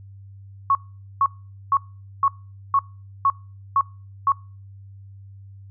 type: tone bursts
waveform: sine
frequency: 1105 Hz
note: C#6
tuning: 6 cents flat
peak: -14 dBFS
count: 8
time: 0.7-4.32 s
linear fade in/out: 2 ms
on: 50 ms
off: 460 ms
effects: noise-tail reverb RT60 0.4 s tail -25 dB re dry + added 98 Hz sine -40 dBFS peak until 5.7 s